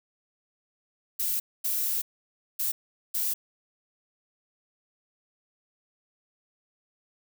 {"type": "noise bursts at uneven times", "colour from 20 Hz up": "violet", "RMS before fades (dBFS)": -28, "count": 4, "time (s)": [[1.19, 1.4], [1.64, 2.02], [2.59, 2.72], [3.14, 3.34]], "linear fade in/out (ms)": 10, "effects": []}